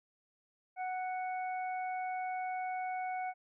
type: harmonic tone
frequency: 740 Hz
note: F#5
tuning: in tune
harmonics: 1 / 2 / 3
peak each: -35 / -48 / -46 dBFS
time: 0.76-3.34 s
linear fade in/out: 50 ms
effects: none